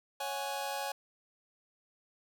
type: chord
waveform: sawtooth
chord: C# suspended fourth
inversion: none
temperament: just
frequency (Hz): 554.4 / 739.2 / 831.5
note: C#5 / F#5 / G#5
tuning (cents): 0 / -2 / +2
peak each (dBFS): -36 / -38 / -33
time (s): 0.2-0.92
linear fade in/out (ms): 5
effects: none